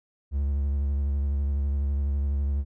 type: tone with vibrato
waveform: triangle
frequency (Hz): 70.3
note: C#2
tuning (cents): +25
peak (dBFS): -21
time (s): 0.31-2.65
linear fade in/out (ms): 50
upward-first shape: sine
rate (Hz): 12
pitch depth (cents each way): 39
effects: none